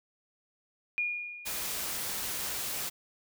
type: tone with exponential decay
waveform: sine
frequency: 2433 Hz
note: D#7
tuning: 39 cents flat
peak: -26 dBFS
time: 0.98-2 s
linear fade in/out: 0 ms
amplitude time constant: 220 ms
type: noise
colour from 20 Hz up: white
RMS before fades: -35 dBFS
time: 1.45-2.9 s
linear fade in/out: 20 ms
effects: none